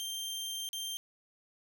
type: tone with dropouts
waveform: sawtooth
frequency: 3161 Hz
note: G7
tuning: 14 cents sharp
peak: -33 dBFS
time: 0-0.97 s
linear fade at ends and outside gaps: 0 ms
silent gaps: 0.689-0.731 s
effects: none